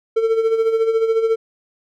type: tone with tremolo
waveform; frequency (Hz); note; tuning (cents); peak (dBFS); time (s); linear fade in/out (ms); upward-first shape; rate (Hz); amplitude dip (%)
triangle; 449.5; A4; +37; -10; 0.16-1.36; 10; sine; 14; 60
effects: none